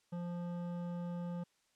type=tone with hard clipping; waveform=sine; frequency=174.3 Hz; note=F3; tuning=3 cents flat; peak=-40 dBFS; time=0.12-1.44 s; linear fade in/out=10 ms; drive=12 dB; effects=white hiss -75 dBFS RMS until 1.75 s + low-pass 8000 Hz 12 dB/octave